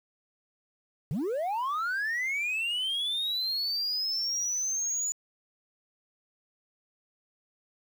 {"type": "linear sweep", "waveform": "sine", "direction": "up", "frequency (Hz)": [122.4, 6960], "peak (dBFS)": -25, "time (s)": [1.11, 5.12], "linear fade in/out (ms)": 0, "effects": ["tanh soft clip ceiling -27 dBFS", "9-bit"]}